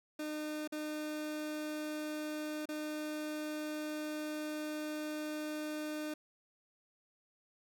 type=tone with dropouts; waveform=30% pulse; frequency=304.4 Hz; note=D#4; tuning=38 cents flat; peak=-35 dBFS; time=0.19-6.14 s; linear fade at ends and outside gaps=5 ms; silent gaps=0.676-0.722 / 2.656-2.688 s; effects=none

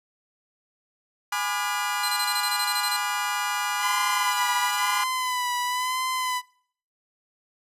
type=chord; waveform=30% pulse; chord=G# diminished seventh; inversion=none; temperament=just; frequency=830.6 / 996.7 / 1196.1 / 1435.3 Hz; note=G#5 / B5 / D6 / F6; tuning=0 / +16 / +31 / +47 cents; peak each=-28 dBFS; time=1.32-5.04 s; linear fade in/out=5 ms
type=tone bursts; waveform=sawtooth; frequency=4097 Hz; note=C8; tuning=37 cents flat; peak=-23 dBFS; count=12; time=2.03-2.967 s; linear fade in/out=5 ms; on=57 ms; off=23 ms
type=tone with vibrato; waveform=sawtooth; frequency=1005 Hz; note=B5; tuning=30 cents sharp; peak=-21 dBFS; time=3.79-6.42 s; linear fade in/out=50 ms; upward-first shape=sine; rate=0.99 Hz; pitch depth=42 cents each way
effects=noise-tail reverb RT60 0.6 s tail -26 dB re dry + resampled to 32000 Hz

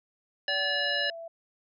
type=tone with pitch glide; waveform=sine; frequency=760 to 665.5 Hz; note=F#5 to E5; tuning=+46 to +16 cents; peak=-38 dBFS; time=0.48-1.28 s; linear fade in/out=5 ms; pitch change=-230 cents; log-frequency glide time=0.59-1.16 s
type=harmonic tone; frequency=576 Hz; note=D5; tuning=34 cents flat; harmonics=1 / 3 / 5 / 7 / 9; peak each=-34 / -29 / -32 / -34 / -37 dBFS; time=0.48-1.1 s; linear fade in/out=2 ms
effects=none

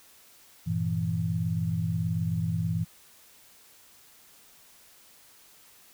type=chord; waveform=sine; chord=E diminished; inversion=first; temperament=equal; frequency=98 / 116.54 / 164.81 Hz; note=G2 / Bb2 / E3; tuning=0 / 0 / 0 cents; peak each=-31 / -32 / -28 dBFS; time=0.66-2.85 s; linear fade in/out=20 ms; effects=white hiss -56 dBFS RMS until 5.93 s

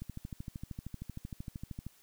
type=click train; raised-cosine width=5 ms; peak=-28 dBFS; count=25; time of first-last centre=0.02-1.866 s; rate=13 Hz; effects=white hiss -64 dBFS RMS until 2.02 s

